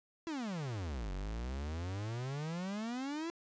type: exponential two-way sweep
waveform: 45% pulse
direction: down then up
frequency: 343 to 45.19 to 343 Hz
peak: -37 dBFS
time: 0.27-3.3 s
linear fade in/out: 0 ms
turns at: 1.12 s
effects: resampled to 16000 Hz + 11-bit